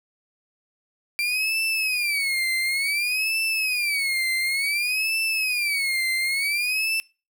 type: tone with vibrato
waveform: 35% pulse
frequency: 2349 Hz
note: D7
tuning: in tune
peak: -20 dBFS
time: 1.19-7 s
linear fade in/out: 0 ms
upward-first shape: sine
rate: 0.56 Hz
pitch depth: 210 cents each way
effects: noise-tail reverb RT60 0.3 s tail -22 dB re dry